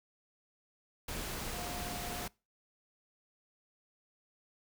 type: tone in noise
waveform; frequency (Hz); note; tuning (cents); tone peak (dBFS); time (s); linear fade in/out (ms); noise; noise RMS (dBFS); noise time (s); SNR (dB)
sine; 710; F5; +28; -45; 1.53-2.26; 5; pink; -40; 1.08-2.28; -8
effects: noise-tail reverb RT60 0.3 s tail -25 dB re dry